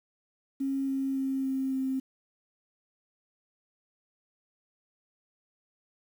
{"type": "tone with pitch steps", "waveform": "sine", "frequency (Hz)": [271.5, 269.6, 267.8, 265.9, 264.1], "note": ["C#4", "C#4", "C4", "C4", "C4"], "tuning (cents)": [-36, -48, 40, 28, 16], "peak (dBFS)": -27, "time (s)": [0.6, 2], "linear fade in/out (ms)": 10, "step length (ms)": 280, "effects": ["9-bit"]}